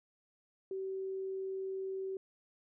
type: tone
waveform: sine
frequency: 382.9 Hz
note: G4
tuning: 41 cents flat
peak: -36 dBFS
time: 0.71-2.17 s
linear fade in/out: 2 ms
effects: none